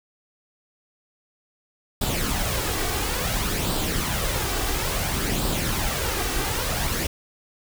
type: noise with flanger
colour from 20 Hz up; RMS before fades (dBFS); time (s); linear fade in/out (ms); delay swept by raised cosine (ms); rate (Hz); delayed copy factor
pink; -25; 2.01-7.07; 5; 0.23 to 2.63; 0.58; +0.5
effects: none